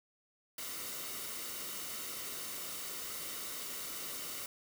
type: noise with comb filter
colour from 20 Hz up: white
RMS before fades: -42 dBFS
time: 0.58-4.46 s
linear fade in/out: 2 ms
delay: 1.2 ms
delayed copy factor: -0.5
effects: none